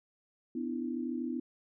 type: tone cluster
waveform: sine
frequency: 249.9 / 297.6 / 330.7 Hz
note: B3 / D4 / E4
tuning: +21 / +23 / +6 cents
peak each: -35 / -40 / -38 dBFS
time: 0.55-1.4 s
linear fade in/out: 5 ms
effects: none